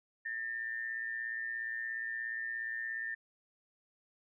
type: tone with amplitude modulation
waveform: sine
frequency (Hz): 1799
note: A6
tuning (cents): +38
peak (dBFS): -33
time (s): 0.25-3.15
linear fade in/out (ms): 10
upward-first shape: sine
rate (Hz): 117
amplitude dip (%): 60
effects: none